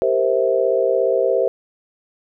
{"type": "chord", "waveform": "sine", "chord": "C dominant seventh", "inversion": "second", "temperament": "equal with one note detuned", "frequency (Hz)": [392, 466.2, 523.3, 651.3], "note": ["G4", "Bb4", "C5", "E5"], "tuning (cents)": [0, 0, 0, -21], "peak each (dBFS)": [-21, -21, -18, -22], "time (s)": [0.02, 1.48], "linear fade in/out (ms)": 0, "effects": []}